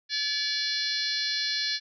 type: harmonic tone with a mistuned harmonic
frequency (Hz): 574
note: D5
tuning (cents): -40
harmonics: 3 / 4 / 5 / 6 / 7 / 8 / 9 / 10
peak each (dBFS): -34 / -39 / -42 / -34 / -30 / -35 / -35 / -42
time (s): 0.09-1.8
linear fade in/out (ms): 50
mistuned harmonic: 7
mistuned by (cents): +53
effects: none